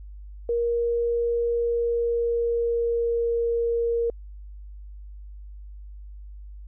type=tone with pitch glide; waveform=sine; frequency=471.1 to 467.3 Hz; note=A#4 to A#4; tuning=+18 to +4 cents; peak=-21 dBFS; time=0.49-4.1 s; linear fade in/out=2 ms; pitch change=-14 cents; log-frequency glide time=1.49-3.35 s; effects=added 50 Hz sine -38 dBFS peak until 6.67 s